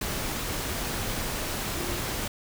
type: tone in noise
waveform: sine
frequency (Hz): 349.2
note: F4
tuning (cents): 0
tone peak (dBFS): -36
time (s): 1.77-1.99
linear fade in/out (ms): 5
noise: pink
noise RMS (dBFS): -31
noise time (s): 0.01-2.28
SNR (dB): -8
effects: none